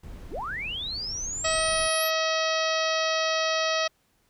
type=noise; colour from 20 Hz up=brown; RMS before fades=-41 dBFS; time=0.03-1.88 s; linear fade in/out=5 ms
type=linear sweep; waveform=sine; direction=up; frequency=181 to 11840 Hz; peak=-30 dBFS; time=0.3-2.11 s; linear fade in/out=50 ms
type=harmonic tone; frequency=640 Hz; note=D#5; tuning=49 cents sharp; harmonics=1 / 2 / 3 / 4 / 5 / 6 / 7 / 8 / 9; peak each=-27 / -30 / -32 / -33 / -34 / -35 / -35 / -36 / -37 dBFS; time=1.44-3.88 s; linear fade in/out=10 ms
effects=pink hiss -68 dBFS RMS until 4.29 s